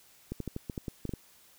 clicks, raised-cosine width 3 ms, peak -22 dBFS, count 10, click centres 0.32 / 0.403 / 0.477 / 0.564 / 0.698 / 0.778 / 0.882 / 1.053 / 1.093 / 1.137 s, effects white hiss -60 dBFS RMS until 1.58 s

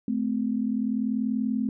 sine tone pair together, 216.6 / 257 Hz, A3 / C4, -27 / -31 cents, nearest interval minor third, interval 296 cents, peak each -26 / -27 dBFS, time 0.08-1.69 s, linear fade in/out 2 ms, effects none

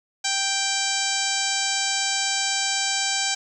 harmonic tone, 784 Hz, G5, in tune, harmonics 1 / 2 / 3 / 4 / 5 / 6 / 7 / 8 / 9 / 10, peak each -31 / -31 / -31 / -31 / -31 / -31 / -31 / -31 / -31 / -31 dBFS, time 0.24-3.35 s, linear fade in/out 10 ms, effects 9-bit

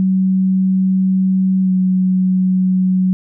sine tone with pitch glide, 188.5 to 185.8 Hz, F#3 to F#3, +32 to +7 cents, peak -11 dBFS, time 0-3.13 s, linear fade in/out 0 ms, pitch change -25 cents, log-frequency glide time 1.62-1.71 s, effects none

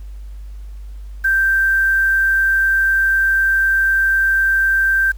sine tone with quantisation, 1568 Hz, G6, in tune, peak -12 dBFS, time 1.24-5.12 s, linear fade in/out 10 ms, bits 6, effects added 50 Hz sine -29 dBFS peak until 5.17 s + pink hiss -55 dBFS RMS until 5.17 s

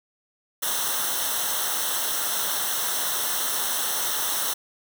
white noise with comb filter, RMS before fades -26 dBFS, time 0.62-4.54 s, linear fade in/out 10 ms, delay 0.42 ms, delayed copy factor -0.8, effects none

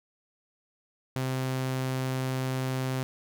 sawtooth tone, 130.4 Hz, C3, 5 cents flat, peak -24 dBFS, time 1.16-3.03 s, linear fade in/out 0 ms, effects none

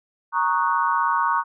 sine chord, D# minor seventh, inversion second, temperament equal, 932.3 / 1108.7 / 1244.5 / 1480 Hz, A#5 / C#6 / D#6 / F#6, 0 / 0 / 0 / 0 cents, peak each -22 / -22 / -27 / -27 dBFS, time 0.32-1.44 s, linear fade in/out 50 ms, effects none

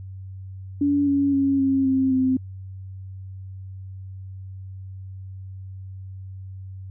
sine tone with pitch steps, 285.8 / 280.4 / 275.1 / 269.9 / 264.8 / 259.8 Hz, D4 / C#4 / C#4 / C#4 / C4 / C4, -47 / +20 / -13 / -46 / +21 / -12 cents, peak -17 dBFS, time 0.81-2.37 s, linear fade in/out 5 ms, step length 260 ms, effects added 95 Hz sine -34 dBFS peak until 6.9 s

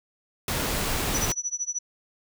pink noise, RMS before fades -27 dBFS, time 0.48-1.32 s, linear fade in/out 2 ms
sine tone with tremolo, 5920 Hz, F#8, in tune, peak -24 dBFS, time 1.14-1.79 s, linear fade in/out 10 ms, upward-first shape sine, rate 13 Hz, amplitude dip 95%
effects none

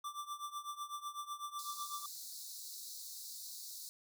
square tone with tremolo, 1174.7 Hz, D6, in tune, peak -39 dBFS, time 0.04-2.06 s, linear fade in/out 5 ms, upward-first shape triangle, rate 8 Hz, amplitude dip 90%
pink high-pass noise, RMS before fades -48 dBFS, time 1.59-3.89 s, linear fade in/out 0 ms, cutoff 3900 Hz, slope 96 dB/octave
effects none

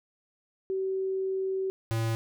sine / square tone pair in turn, 381.7 / 113.15 Hz, G4 / A2, -46 / +49 cents, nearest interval octave + major sixth, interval 2105 cents, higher first, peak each -27 dBFS, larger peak neither, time 0.7-1.7 / 1.91-2.15 s, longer first, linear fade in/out 0 ms, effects none

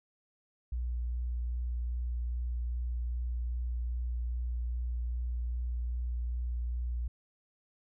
sine tone with vibrato, 60.1 Hz, B1, 46 cents flat, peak -31 dBFS, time 0.72-7.08 s, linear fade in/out 5 ms, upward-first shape sine, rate 2.5 Hz, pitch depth 14 cents each way, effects none

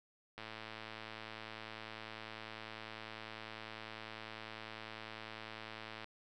click train, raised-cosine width 0.3 ms, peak -30 dBFS, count 624, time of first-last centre 0.38-6.044 s, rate 110 Hz, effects none

